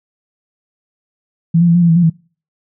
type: tone with pitch steps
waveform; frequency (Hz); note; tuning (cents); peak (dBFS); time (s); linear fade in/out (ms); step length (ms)
sine; 166.3 / 173.2 / 168.5 / 175.7 / 169.9 / 163.7 / 175.1 / 162.7; E3 / F3 / E3 / F3 / F3 / E3 / F3 / E3; +16 / -14 / +38 / +11 / -47 / -12 / +5 / -22; -7; 1.54-2.1; 10; 70
effects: noise-tail reverb RT60 0.4 s tail -24 dB re dry

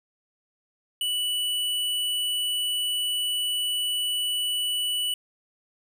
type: tone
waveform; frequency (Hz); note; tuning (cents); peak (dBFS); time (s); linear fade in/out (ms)
square; 2960; F#7; 0; -25; 1.01-5.14; 2
effects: none

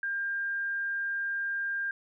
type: tone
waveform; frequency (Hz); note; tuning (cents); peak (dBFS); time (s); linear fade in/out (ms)
sine; 1600; G6; +35; -29; 0.03-1.91; 2
effects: none

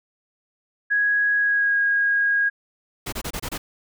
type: tone with pitch glide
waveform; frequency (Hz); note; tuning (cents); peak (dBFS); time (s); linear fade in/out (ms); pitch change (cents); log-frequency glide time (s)
sine; 1661.2 to 1638.3; G#6 to G#6; 0 to -24; -17; 0.9-2.5; 20; -24; 1.36-1.78
type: noise bursts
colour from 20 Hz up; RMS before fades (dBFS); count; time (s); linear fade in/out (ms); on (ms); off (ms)
pink; -29; 6; 3.06-3.58; 10; 65; 26
effects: none

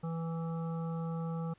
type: harmonic tone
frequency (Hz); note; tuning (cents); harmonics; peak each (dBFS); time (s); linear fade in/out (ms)
164.81; E3; 0; 1 / 3 / 5 / 7 / 8; -34 / -44 / -48 / -51 / -52; 0.03-1.54; 10
effects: pink hiss -67 dBFS RMS until 1.58 s + resampled to 8000 Hz

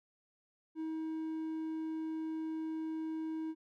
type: tone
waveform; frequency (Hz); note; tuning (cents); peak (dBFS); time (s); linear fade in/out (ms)
triangle; 318.2; D#4; +39; -34; 0.75-3.55; 50
effects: none

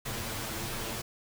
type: noise with comb filter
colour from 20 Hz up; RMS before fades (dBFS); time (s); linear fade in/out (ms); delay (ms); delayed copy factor
pink; -36; 0.05-1.02; 10; 8.9; +0.75
effects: none

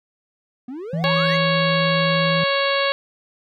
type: exponential sweep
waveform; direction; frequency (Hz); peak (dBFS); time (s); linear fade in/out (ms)
triangle; up; 237.8 to 2254; -27; 0.68-1.37; 5
type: tone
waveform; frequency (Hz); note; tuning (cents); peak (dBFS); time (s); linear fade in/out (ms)
triangle; 164.81; E3; 0; -19; 0.93-2.44; 5
type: harmonic tone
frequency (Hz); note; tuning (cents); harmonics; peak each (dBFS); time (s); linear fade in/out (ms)
554.4; C#5; 0; 1 / 2 / 3 / 4 / 5 / 6 / 7 / 8; -21 / -24 / -26 / -27 / -28 / -29 / -29 / -30; 1.04-2.92; 0
effects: none

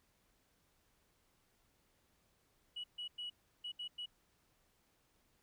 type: tone bursts at uneven times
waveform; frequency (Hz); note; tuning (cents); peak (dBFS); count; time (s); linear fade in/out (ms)
sine; 2928; F#7; -19; -40; 6; 2.76-2.84 / 2.98-3.08 / 3.18-3.3 / 3.64-3.72 / 3.79-3.88 / 3.98-4.06; 10
effects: tanh soft clip ceiling -37 dBFS + pink hiss -75 dBFS RMS until 5.42 s

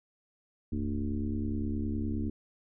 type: tone with frequency modulation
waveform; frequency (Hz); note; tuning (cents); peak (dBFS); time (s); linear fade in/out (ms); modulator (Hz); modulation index
sine; 155.56; D#3; 0; -29; 0.72-2.3; 5; 69.8; 2.3
effects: none

